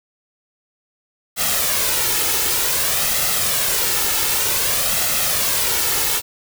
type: noise with flanger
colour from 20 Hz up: white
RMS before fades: -19 dBFS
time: 1.36-6.22 s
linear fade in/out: 50 ms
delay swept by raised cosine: 1.5 to 2.31 ms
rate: 0.54 Hz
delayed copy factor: +0.5
effects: none